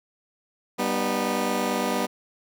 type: chord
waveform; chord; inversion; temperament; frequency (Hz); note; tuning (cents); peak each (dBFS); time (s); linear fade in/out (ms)
15% pulse; G augmented; none; just; 196 / 245 / 306.2; G3 / B3 / D#4; 0 / -14 / -28; -22 / -20 / -25; 0.78-2.07; 20
effects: none